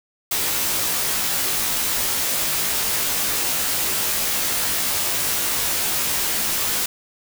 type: noise with comb filter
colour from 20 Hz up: white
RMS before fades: -22 dBFS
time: 0.31-6.86 s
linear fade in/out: 5 ms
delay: 17 ms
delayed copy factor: -0.8
effects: none